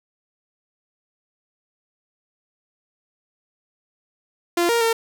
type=tone with pitch steps; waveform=sawtooth; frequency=345.6 / 467.4 / 455.6 Hz; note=F4 / A#4 / A#4; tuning=-18 / +5 / -40 cents; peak=-13 dBFS; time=4.57-4.93 s; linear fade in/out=5 ms; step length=120 ms; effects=none